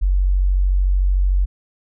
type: tone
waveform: sine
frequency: 46.73 Hz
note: F#1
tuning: 18 cents sharp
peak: -13 dBFS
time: 0.01-1.46 s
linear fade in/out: 20 ms
effects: none